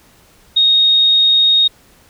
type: tone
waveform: sine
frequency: 3729 Hz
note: A#7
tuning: in tune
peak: -8 dBFS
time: 0.56-1.68 s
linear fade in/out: 10 ms
effects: pink hiss -49 dBFS RMS until 2.09 s